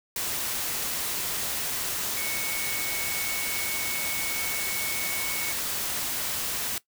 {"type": "tone in noise", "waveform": "sine", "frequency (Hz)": 2217, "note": "C#7", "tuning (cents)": 0, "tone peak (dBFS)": -33, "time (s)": [2.17, 5.52], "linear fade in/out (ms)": 2, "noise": "white", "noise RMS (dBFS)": -30, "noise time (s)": [0.16, 6.78], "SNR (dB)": -6, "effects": ["noise-tail reverb RT60 0.1 s tail -18 dB re dry"]}